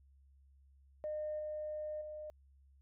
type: tone with level steps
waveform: sine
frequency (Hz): 609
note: D#5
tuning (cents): -37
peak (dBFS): -36 / -38 / -43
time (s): 1.04-2.3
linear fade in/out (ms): 0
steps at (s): 1.39 / 2.01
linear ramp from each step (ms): 5
effects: tanh soft clip ceiling -32 dBFS + added 68 Hz sine -62 dBFS peak until 2.81 s